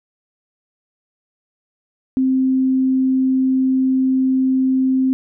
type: tone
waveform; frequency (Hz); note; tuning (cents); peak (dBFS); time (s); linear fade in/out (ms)
sine; 261.6; C4; 0; -13; 2.17-5.13; 0
effects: none